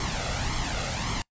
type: noise with flanger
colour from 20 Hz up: pink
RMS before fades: -29 dBFS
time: 0-1.22 s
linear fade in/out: 2 ms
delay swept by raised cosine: 0.93 to 1.5 ms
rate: 1.8 Hz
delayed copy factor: +0.6
effects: noise-tail reverb RT60 0.1 s tail -24 dB re dry + resampled to 16000 Hz